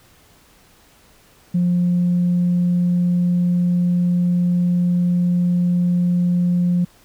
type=tone; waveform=sine; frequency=176.6 Hz; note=F3; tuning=20 cents sharp; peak=-13 dBFS; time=1.54-6.85 s; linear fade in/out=10 ms; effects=tanh soft clip ceiling -11 dBFS + pink hiss -52 dBFS RMS until 7.04 s